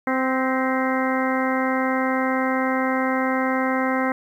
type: harmonic tone with a mistuned harmonic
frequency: 260.6 Hz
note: C4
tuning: 7 cents flat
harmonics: 1 / 2 / 3 / 4 / 5 / 6 / 7 / 8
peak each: -23 / -26 / -28 / -29 / -30 / -31 / -31 / -32 dBFS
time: 0.07-4.12 s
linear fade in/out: 2 ms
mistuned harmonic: 7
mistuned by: +53 cents
effects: 9-bit